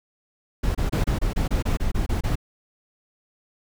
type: noise bursts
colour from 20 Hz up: brown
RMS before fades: -22 dBFS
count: 12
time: 0.63-2.356 s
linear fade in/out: 10 ms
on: 120 ms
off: 26 ms
effects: none